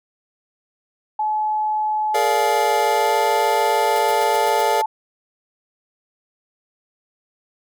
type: tone with pitch glide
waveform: sine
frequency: 856 to 875.5 Hz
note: A5 to A5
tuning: -48 to -9 cents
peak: -18 dBFS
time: 1.19-4.86 s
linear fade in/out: 5 ms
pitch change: +39 cents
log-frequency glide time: 2.81-3.16 s
type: chord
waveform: square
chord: Bb dominant seventh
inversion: third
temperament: just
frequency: 419.5 / 466.2 / 582.7 / 699.2 Hz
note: Ab4 / Bb4 / D5 / F5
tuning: +17 / 0 / -14 / +2 cents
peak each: -25 dBFS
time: 2.14-4.82 s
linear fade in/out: 10 ms
type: noise bursts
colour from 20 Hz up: white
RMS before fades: -34 dBFS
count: 6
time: 3.96-4.616 s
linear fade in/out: 0 ms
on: 26 ms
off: 100 ms
effects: none